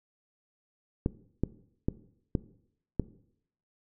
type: clicks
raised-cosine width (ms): 3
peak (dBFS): -13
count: 5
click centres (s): 1.061 / 1.436 / 1.885 / 2.352 / 2.997
effects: noise-tail reverb RT60 0.7 s tail -18 dB re dry